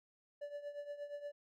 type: tone with tremolo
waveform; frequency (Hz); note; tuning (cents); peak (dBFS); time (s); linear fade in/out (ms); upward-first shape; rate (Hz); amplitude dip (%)
triangle; 580; D5; -22; -38; 0.41-1.32; 10; triangle; 8.5; 80
effects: none